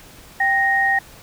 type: tone pair together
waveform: sine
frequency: 784 / 1864.7 Hz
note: G5 / A#6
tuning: 0 / 0 cents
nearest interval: octave + minor third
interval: 1500 cents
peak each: -20 / -16 dBFS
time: 0.4-0.99 s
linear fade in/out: 5 ms
effects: pink hiss -44 dBFS RMS until 1.22 s